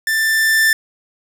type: tone with level ramp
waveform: 45% pulse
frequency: 1775 Hz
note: A6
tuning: 15 cents sharp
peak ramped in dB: -15 to -10 dBFS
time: 0.07-0.73 s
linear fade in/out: 2 ms
effects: none